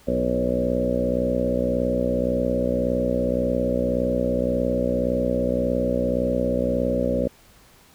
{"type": "harmonic tone with a mistuned harmonic", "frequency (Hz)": 61.8, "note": "B1", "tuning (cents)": 2, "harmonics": [1, 2, 3, 4, 5, 6, 7, 8, 9, 10], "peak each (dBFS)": [-31, -34, -29, -26, -33, -34, -33, -27, -25, -34], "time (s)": [0.07, 7.28], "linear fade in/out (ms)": 10, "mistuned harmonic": 8, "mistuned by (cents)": 16, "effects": ["pink hiss -53 dBFS RMS until 7.94 s"]}